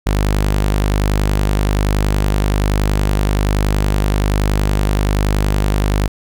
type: tone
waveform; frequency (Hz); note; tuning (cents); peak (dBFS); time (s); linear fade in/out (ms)
sawtooth; 50.6; G#1; -44; -9; 0.06-6.08; 10
effects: none